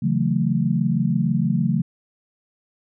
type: chord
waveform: sine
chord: F# minor seventh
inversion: second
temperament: equal with one note detuned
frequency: 138.59 / 164.81 / 185 / 222.7 Hz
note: C#3 / E3 / F#3 / A3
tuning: 0 / 0 / 0 / +21 cents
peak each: -23 dBFS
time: 0.02-1.82 s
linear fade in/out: 10 ms
effects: none